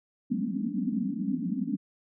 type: band-pass noise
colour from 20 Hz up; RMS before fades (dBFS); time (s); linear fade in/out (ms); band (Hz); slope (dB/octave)
pink; -30; 0.3-1.77; 20; 180 to 280; 96
effects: none